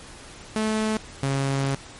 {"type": "tone pair in turn", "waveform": "sawtooth", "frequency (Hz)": [217.3, 136.89], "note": ["A3", "C#3"], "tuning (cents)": [-21, -21], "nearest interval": "minor sixth", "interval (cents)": 800, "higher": "first", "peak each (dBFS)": -18, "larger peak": "neither", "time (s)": [[0.56, 0.97], [1.23, 1.75]], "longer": "second", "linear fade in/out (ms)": 0, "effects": ["pink hiss -43 dBFS RMS until 1.99 s", "MP3 48 kbps"]}